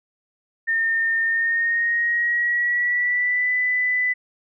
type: tone with pitch glide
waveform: sine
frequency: 1819 to 1995.1 Hz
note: A#6 to B6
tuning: -43 to +17 cents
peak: -18 dBFS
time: 0.67-4.14 s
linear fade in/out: 20 ms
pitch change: +160 cents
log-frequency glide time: 1.24-3.52 s
effects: none